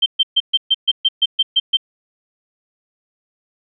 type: tone bursts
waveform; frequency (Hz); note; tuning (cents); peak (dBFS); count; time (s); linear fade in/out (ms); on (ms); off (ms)
sine; 3136; G7; 0; -10; 11; 0.02-1.771; 10; 41; 130
effects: none